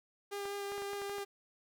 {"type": "tone with vibrato", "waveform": "sawtooth", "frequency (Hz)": 401.9, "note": "G4", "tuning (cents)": 43, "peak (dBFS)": -34, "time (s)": [0.31, 1.25], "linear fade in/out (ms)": 20, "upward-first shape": "sine", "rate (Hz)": 5.1, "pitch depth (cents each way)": 11}
{"type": "clicks", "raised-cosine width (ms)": 0.5, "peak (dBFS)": -32, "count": 8, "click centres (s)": [0.455, 0.72, 0.78, 0.821, 0.933, 1.018, 1.096, 1.183]}
{"effects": ["11-bit"]}